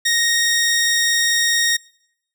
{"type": "tone", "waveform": "15% pulse", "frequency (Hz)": 1864.7, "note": "A#6", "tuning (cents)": 0, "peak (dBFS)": -9, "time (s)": [0.05, 1.77], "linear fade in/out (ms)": 10, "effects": ["noise-tail reverb RT60 0.8 s tail -25 dB re dry"]}